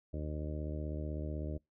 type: harmonic tone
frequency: 76 Hz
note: D#2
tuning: 40 cents flat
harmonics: 1 / 2 / 3 / 4 / 5 / 6 / 7 / 8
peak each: -38 / -43 / -48 / -45 / -49 / -53 / -51 / -49 dBFS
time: 0.13-1.58 s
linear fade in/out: 10 ms
effects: noise-tail reverb RT60 0.2 s tail -26 dB re dry